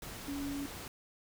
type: tone in noise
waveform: sine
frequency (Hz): 281.6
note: C#4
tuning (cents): +27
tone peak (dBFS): -36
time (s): 0.28-0.66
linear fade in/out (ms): 2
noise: pink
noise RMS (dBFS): -45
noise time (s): 0.02-0.88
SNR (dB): +6
effects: none